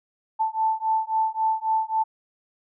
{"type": "beating tone pair", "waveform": "sine", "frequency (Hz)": [880, 883.7], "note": ["A5", "A5"], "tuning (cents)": [0, 7], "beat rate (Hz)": 3.7, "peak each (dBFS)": -24, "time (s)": [0.39, 2.04], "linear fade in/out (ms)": 20, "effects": []}